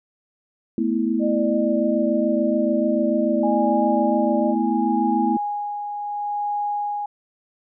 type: chord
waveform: sine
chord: A suspended second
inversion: none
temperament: equal with one note detuned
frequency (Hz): 220 / 246.9 / 326.8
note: A3 / B3 / E4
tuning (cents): 0 / 0 / -15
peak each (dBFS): -23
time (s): 0.78-5.37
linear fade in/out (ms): 2
type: tone with vibrato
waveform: sine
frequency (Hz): 599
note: D5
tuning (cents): +34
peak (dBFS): -22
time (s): 1.19-4.55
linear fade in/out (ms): 50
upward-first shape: sine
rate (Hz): 3.1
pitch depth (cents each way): 16
type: tone with tremolo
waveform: sine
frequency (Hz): 825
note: G#5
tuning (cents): -12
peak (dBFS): -21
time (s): 3.43-7.06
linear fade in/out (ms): 5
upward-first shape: sine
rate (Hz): 0.71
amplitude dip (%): 45
effects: none